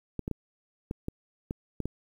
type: clicks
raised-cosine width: 3 ms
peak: -19 dBFS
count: 8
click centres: 0.193 / 0.279 / 0.313 / 0.911 / 1.084 / 1.509 / 1.803 / 1.856 s
effects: 9-bit